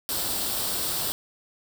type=noise with comb filter; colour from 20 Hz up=white; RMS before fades=-28 dBFS; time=0.09-1.12 s; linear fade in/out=0 ms; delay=0.23 ms; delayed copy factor=+0.55; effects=none